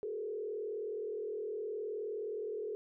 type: tone with frequency modulation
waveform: sine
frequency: 428 Hz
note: A4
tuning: 48 cents flat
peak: -36 dBFS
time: 0.03-2.75 s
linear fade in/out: 0 ms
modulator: 39.3 Hz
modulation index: 1
effects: none